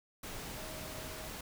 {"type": "tone in noise", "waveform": "sine", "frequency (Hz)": 629, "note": "D#5", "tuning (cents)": 19, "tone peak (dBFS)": -50, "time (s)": [0.57, 1.28], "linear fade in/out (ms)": 5, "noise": "pink", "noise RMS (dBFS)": -44, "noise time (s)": [0.23, 1.41], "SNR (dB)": -9, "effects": []}